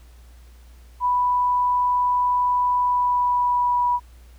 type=tone with pitch glide; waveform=sine; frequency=987.8 to 976.5 Hz; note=B5 to B5; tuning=0 to -20 cents; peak=-17 dBFS; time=1-4 s; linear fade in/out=50 ms; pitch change=-20 cents; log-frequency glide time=2.8-3.87 s; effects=added 60 Hz sine -44 dBFS peak until 4.38 s + pink hiss -57 dBFS RMS until 4.38 s